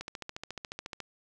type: click train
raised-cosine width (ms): 0.2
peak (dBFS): -21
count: 15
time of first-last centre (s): 0.01-1.003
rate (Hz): 14.1
effects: none